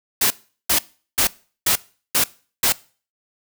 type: noise bursts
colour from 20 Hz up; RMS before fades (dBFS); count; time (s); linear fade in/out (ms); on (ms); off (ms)
white; -17; 6; 0.21-2.724; 5; 94; 390
effects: noise-tail reverb RT60 0.4 s tail -21 dB re dry